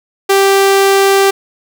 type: tone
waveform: sawtooth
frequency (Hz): 392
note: G4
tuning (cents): 0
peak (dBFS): -3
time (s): 0.29-1.31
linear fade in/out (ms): 10
effects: none